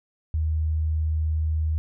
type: tone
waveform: sine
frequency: 78.4 Hz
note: D#2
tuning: 14 cents sharp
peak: -21 dBFS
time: 0.34-1.78 s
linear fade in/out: 0 ms
effects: none